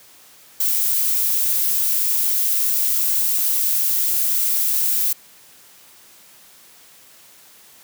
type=noise; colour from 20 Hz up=violet; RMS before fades=-19 dBFS; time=0.6-5.13 s; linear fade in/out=5 ms; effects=white hiss -48 dBFS RMS until 7.83 s + high-pass 100 Hz 12 dB/octave